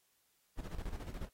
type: noise with tremolo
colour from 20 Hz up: brown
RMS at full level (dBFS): -40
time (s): 0.57-1.29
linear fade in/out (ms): 20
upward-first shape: square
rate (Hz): 14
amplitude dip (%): 65
effects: white hiss -75 dBFS RMS until 1.33 s + AAC 48 kbps